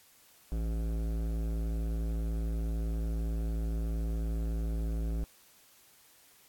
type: tone with hard clipping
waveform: sine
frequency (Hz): 55.4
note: A1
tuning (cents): +13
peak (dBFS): -32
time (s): 0.52-5.24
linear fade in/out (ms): 0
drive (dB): 15
effects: white hiss -61 dBFS RMS until 6.48 s + AAC 64 kbps